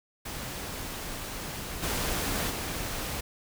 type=noise with level steps; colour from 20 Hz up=pink; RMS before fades=-37 / -30 / -34 dBFS; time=0.25-3.21 s; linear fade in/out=10 ms; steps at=1.82 / 2.49 s; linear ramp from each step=20 ms; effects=none